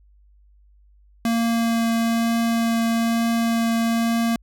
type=tone with vibrato; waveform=square; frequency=230 Hz; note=A#3; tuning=23 cents flat; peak=-19 dBFS; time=1.25-4.36 s; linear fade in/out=2 ms; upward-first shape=triangle; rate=1.1 Hz; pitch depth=8 cents each way; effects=added 50 Hz sine -51 dBFS peak until 4.42 s